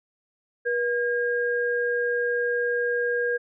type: tone pair together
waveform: sine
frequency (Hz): 482 / 1621.2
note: B4 / G#6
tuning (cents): -42 / -42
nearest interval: octave + major sixth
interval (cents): 2100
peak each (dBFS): -24 / -26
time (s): 0.65-3.38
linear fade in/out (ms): 20
effects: none